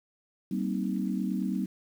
sine chord, C minor seventh, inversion second, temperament equal with one note detuned, 192.3 / 233.1 / 261.6 / 311.1 Hz, G3 / Bb3 / C4 / Eb4, -33 / 0 / 0 / 0 cents, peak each -30 / -34 / -34 / -36 dBFS, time 0.51-1.66 s, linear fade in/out 5 ms, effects 9-bit

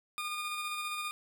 20% pulse tone with tremolo, 1217 Hz, D#6, 39 cents flat, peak -29 dBFS, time 0.18-1.11 s, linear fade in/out 0 ms, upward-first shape square, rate 15 Hz, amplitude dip 25%, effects none

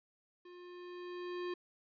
square tone with level ramp, 355.8 Hz, F4, 32 cents sharp, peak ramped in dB -53 to -37 dBFS, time 0.45-1.54 s, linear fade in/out 5 ms, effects resampled to 11025 Hz + 13-bit

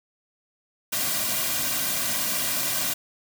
white noise with comb filter, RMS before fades -26 dBFS, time 0.92-2.94 s, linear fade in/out 10 ms, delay 2.3 ms, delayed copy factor -0.75, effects none

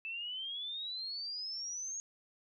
sine exponential sweep, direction up, 2625 to 6630 Hz, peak -38 dBFS, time 0.05-2 s, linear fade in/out 0 ms, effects none

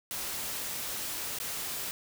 white noise with dropouts, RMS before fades -36 dBFS, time 0.11-1.91 s, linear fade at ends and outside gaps 0 ms, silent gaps 1.387-1.4 s, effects none

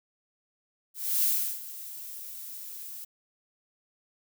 violet noise with ADSR envelope, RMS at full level -24 dBFS, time 0.94-3.05 s, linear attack 290 ms, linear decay 360 ms, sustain -17 dB, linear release 11 ms, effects none

